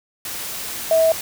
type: tone in noise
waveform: sine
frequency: 648 Hz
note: E5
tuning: 30 cents flat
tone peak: -12 dBFS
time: 0.91-1.12 s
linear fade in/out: 2 ms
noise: white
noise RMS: -29 dBFS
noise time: 0.25-1.21 s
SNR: +14 dB
effects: none